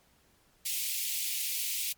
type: high-pass noise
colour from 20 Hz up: white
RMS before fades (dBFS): -33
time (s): 0.65-1.93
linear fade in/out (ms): 10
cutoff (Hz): 2200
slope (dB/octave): 48
effects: pink hiss -66 dBFS RMS until 1.97 s + MP3 96 kbps